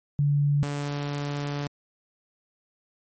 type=tone pair in turn; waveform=sine / sawtooth; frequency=144.1 / 144.1 Hz; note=D3 / D3; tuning=-33 / -33 cents; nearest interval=unison; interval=0 cents; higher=neither; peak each=-19 / -24 dBFS; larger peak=first; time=0.19-0.63 / 0.63-1.67 s; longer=second; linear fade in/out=0 ms; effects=MP3 32 kbps